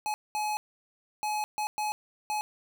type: tone bursts at uneven times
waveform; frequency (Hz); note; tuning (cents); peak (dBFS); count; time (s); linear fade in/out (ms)
square; 847; G#5; +34; -29; 6; 0.06-0.14 / 0.35-0.57 / 1.23-1.44 / 1.58-1.67 / 1.78-1.92 / 2.3-2.41; 0
effects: none